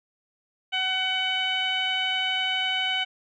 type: tone with low-pass filter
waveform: 15% pulse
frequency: 752 Hz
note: F#5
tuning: 28 cents sharp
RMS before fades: -26 dBFS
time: 0.72-3.05 s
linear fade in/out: 20 ms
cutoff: 3100 Hz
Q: 4.4
effects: none